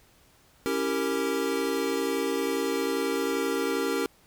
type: chord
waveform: square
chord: C# diminished seventh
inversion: none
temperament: equal with one note detuned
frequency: 277.2 / 329.6 / 392 / 462.1 Hz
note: C#4 / E4 / G4 / Bb4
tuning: 0 / 0 / 0 / -15 cents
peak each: -32 / -35 / -31 / -31 dBFS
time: 0.66-4.06 s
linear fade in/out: 0 ms
effects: pink hiss -60 dBFS RMS until 4.26 s